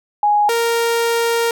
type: tone pair in turn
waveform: sine / sawtooth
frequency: 830.6 / 464.9 Hz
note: G#5 / A#4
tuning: 0 / -5 cents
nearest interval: minor seventh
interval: 1005 cents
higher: first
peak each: -11 dBFS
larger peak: neither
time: 0.23-0.49 / 0.49-1.51 s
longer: second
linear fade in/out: 2 ms
effects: none